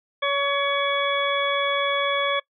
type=harmonic tone; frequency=563 Hz; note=C#5; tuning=27 cents sharp; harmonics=1 / 2 / 3 / 4 / 6; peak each=-25 / -25 / -30 / -28 / -28 dBFS; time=0.22-2.4 s; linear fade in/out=10 ms; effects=noise-tail reverb RT60 0.1 s tail -22 dB re dry